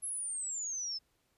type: exponential sweep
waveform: sine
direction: down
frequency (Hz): 11175 to 5170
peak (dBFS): -35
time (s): 0.02-0.99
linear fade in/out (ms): 20
effects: pink hiss -75 dBFS RMS until 1.37 s + resampled to 32000 Hz